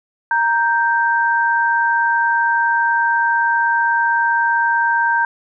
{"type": "tone pair together", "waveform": "sine", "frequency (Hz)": [932.3, 1568], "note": ["A#5", "G6"], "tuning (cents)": [0, 0], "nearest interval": "major sixth", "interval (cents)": 900, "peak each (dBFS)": -16, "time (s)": [0.31, 5.25], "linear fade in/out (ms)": 2, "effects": []}